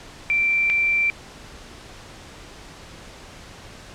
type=tone pair in turn; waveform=sine; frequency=2349 / 2349 Hz; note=D7 / D7; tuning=0 / 0 cents; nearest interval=unison; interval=0 cents; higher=neither; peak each=-17 dBFS; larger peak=neither; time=0.3-0.7 / 0.7-1.1 s; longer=neither; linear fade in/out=0 ms; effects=pink hiss -42 dBFS RMS until 3.94 s + low-pass 7000 Hz 12 dB/octave